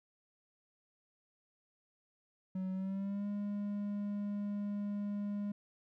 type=tone with pitch glide; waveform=triangle; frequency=187.4 to 204.4 Hz; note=F#3 to G#3; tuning=+22 to -27 cents; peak=-33 dBFS; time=2.55-5.52 s; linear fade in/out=5 ms; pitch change=+151 cents; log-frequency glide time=2.72-3.27 s; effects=none